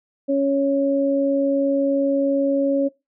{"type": "tone pair together", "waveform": "sine", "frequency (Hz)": [277.2, 554.4], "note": ["C#4", "C#5"], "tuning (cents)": [0, 0], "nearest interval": "octave", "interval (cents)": 1200, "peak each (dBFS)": -19, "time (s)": [0.28, 2.89], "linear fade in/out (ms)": 20, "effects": ["noise-tail reverb RT60 0.2 s tail -19 dB re dry"]}